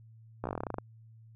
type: slowing click train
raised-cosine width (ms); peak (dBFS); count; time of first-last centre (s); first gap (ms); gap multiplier
1; -20; 14; 0.44-0.784; 15; 1.09
effects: added 112 Hz sine -52 dBFS peak until 1.35 s